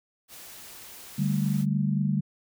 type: noise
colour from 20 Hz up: white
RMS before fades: -45 dBFS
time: 0.28-1.66 s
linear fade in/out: 50 ms
type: chord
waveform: sine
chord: D suspended fourth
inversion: none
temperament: equal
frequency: 146.83 / 196 / 220 Hz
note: D3 / G3 / A3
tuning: 0 / 0 / 0 cents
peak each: -26 / -26 / -31 dBFS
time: 1.18-2.21 s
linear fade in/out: 10 ms
effects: none